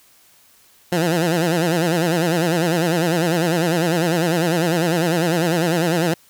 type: tone with vibrato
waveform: 15% pulse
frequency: 168.4 Hz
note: E3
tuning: 37 cents sharp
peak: -10 dBFS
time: 0.92-6.14 s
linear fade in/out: 5 ms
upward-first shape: sine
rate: 10 Hz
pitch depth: 120 cents each way
effects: white hiss -53 dBFS RMS until 6.29 s